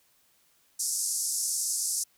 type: band-pass noise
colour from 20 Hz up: white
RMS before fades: -30 dBFS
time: 0.79-2.04 s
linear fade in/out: 10 ms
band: 5200 to 11000 Hz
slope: 48 dB/octave
effects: white hiss -66 dBFS RMS until 2.17 s